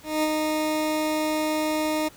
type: tone with ADSR envelope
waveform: 20% pulse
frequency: 308.8 Hz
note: D#4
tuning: 13 cents flat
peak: -15 dBFS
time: 0.03-2.09 s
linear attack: 200 ms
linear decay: 36 ms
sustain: -3 dB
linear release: 16 ms
effects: pink hiss -50 dBFS RMS until 2.16 s